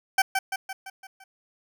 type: tone with echo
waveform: 20% pulse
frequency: 770 Hz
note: G5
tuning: 31 cents flat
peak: -12 dBFS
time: 0.18-0.22 s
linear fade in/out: 5 ms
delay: 170 ms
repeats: 6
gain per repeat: -5 dB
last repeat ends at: 1.24 s
effects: none